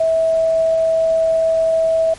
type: tone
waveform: sine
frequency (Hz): 650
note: E5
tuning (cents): -24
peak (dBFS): -12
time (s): 0-2.14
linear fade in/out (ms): 5
effects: pink hiss -39 dBFS RMS until 2.18 s + MP3 48 kbps